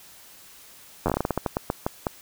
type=slowing click train; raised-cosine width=1 ms; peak=-9 dBFS; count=16; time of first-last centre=1.06-2.068 s; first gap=10 ms; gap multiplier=1.24; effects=white hiss -49 dBFS RMS until 2.21 s